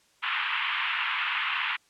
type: band-pass noise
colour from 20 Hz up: white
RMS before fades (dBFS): -29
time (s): 0.22-1.77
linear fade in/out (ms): 20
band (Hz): 950 to 3100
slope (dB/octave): 48
effects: white hiss -64 dBFS RMS until 1.89 s + low-pass 8000 Hz 12 dB/octave